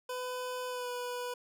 25% pulse tone with pitch glide, 502 to 492 Hz, B4 to B4, +28 to -7 cents, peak -32 dBFS, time 0.09-1.34 s, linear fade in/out 5 ms, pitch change -35 cents, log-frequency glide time 0.68-0.89 s, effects none

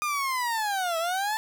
30% pulse linear two-way sweep, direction down then up, 1225 to 645 to 886 Hz, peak -23 dBFS, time 0.02-1.37 s, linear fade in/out 0 ms, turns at 0.98 s, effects none

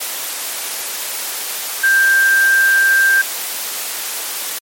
sine tone in noise, 1580 Hz, G6, 13 cents sharp, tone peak -9 dBFS, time 1.83-3.22 s, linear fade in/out 10 ms, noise white, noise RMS -23 dBFS, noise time 0-4.59 s, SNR +11 dB, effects high-pass 400 Hz 12 dB/octave + MP3 64 kbps

